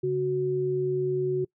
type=tone pair together; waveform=sine; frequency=140.28 / 370 Hz; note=C#3 / F#4; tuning=+21 / 0 cents; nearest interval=octave + perfect fourth; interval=1679 cents; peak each=-31 / -24 dBFS; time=0.03-1.45 s; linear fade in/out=10 ms; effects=noise-tail reverb RT60 0.1 s tail -24 dB re dry